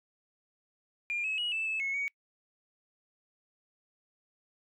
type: tone with pitch steps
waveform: sine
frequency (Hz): 2404 / 2576 / 2904 / 2639 / 2609 / 2186 / 2245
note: D7 / E7 / F#7 / E7 / E7 / C#7 / C#7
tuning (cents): +40 / -41 / -33 / +1 / -18 / -25 / +21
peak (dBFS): -29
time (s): 1.1-2.08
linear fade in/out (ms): 0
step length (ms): 140
effects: noise-tail reverb RT60 0.1 s tail -26 dB re dry + tanh soft clip ceiling -26 dBFS